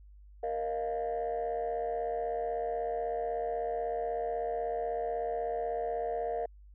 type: chord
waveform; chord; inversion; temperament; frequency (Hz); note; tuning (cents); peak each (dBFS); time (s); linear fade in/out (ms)
sine; Bb suspended fourth; none; equal; 466.2 / 622.3 / 698.5; Bb4 / Eb5 / F5; 0 / 0 / 0; -33 / -36 / -33; 0.43-6.46; 5
effects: tanh soft clip ceiling -26 dBFS + added 50 Hz sine -51 dBFS peak until 6.74 s